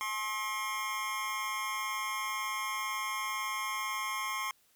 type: tone with amplitude modulation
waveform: 25% pulse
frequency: 1069 Hz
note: C6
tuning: 37 cents sharp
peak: -26 dBFS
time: 0.01-4.51 s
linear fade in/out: 0 ms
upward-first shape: sine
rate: 218 Hz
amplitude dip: 75%
effects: white hiss -68 dBFS RMS until 4.75 s